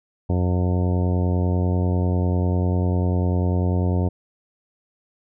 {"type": "harmonic tone", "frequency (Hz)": 90.1, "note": "F#2", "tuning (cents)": -45, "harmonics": [1, 2, 3, 4, 5, 6, 7, 8, 10], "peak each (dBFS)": [-19, -25, -29, -31, -33, -35, -36, -37, -39], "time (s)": [0.29, 4.09], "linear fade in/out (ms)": 10, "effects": []}